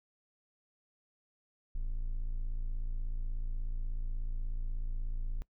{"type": "tone", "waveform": "triangle", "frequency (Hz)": 28.24, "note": "A0", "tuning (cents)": 46, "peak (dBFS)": -30, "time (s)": [1.75, 5.42], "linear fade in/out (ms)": 0, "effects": ["noise-tail reverb RT60 0.1 s tail -22 dB re dry"]}